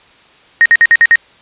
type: tone bursts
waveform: sine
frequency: 1864.7 Hz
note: A#6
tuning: in tune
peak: -3 dBFS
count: 6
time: 0.61-1.156 s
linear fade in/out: 0 ms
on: 46 ms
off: 54 ms
effects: white hiss -45 dBFS RMS until 1.41 s + resampled to 8000 Hz